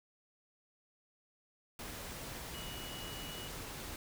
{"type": "tone in noise", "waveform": "sine", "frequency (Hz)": 2923, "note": "F#7", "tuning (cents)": -22, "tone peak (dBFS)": -48, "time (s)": [2.54, 3.48], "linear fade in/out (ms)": 2, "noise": "pink", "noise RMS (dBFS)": -45, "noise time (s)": [1.79, 3.96], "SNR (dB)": -6, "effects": []}